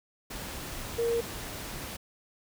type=tone in noise; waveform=sine; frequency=466.2 Hz; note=A#4; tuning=in tune; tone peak=-25 dBFS; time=0.98-1.21 s; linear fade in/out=10 ms; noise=pink; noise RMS=-39 dBFS; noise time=0.3-1.97 s; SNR=+11 dB; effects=none